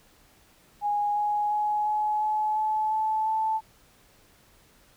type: tone with pitch steps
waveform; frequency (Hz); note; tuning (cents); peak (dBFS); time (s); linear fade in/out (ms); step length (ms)
sine; 826 / 833.2 / 840.4 / 847.8 / 855.1 / 862.6 / 870.1 / 877.6; G#5 / G#5 / G#5 / G#5 / A5 / A5 / A5 / A5; -10 / +5 / +20 / +35 / -50 / -35 / -20 / -5; -23; 0.81-3.61; 50; 350
effects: pink hiss -59 dBFS RMS until 4.96 s